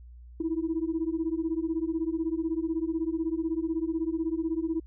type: beating tone pair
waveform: sine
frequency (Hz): 317.7 / 333.7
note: D#4 / E4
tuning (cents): +36 / +21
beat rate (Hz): 16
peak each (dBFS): -29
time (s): 0.4-4.8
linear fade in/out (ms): 5
effects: tanh soft clip ceiling -20 dBFS + added 60 Hz sine -45 dBFS peak until 4.86 s